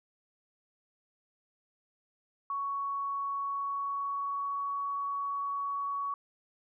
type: tone with pitch glide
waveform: sine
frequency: 1115 to 1122.8 Hz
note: C#6 to C#6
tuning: +10 to +22 cents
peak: -31 dBFS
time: 2.5-6.14 s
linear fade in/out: 2 ms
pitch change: +12 cents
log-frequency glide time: 3.38-4.75 s
effects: none